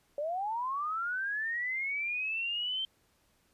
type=linear sweep; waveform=sine; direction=up; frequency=561 to 3136 Hz; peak=-31 dBFS; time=0.18-2.85 s; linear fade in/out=2 ms; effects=pink hiss -70 dBFS RMS until 3.53 s + resampled to 32000 Hz